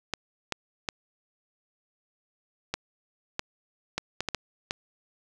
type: clicks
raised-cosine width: 0.2 ms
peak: -11 dBFS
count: 10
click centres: 0.137 / 0.523 / 0.888 / 2.74 / 3.394 / 3.98 / 4.206 / 4.287 / 4.347 / 4.709 s
effects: none